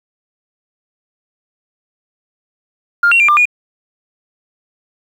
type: tone with pitch steps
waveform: sine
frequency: 1404 / 2740 / 2380 / 1192 / 2444 Hz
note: F6 / F7 / D7 / D6 / D#7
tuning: +9 / -34 / +22 / +25 / -32 cents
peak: -6 dBFS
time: 3.03-3.455 s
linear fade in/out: 5 ms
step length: 85 ms
effects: tanh soft clip ceiling -3 dBFS + 7-bit